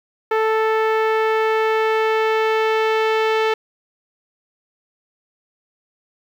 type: tone with low-pass filter sweep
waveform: sawtooth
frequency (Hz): 440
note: A4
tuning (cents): 0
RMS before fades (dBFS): -18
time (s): 0.31-3.54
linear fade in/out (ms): 5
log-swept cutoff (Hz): 1800 to 2900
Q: 1.2
effects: 8-bit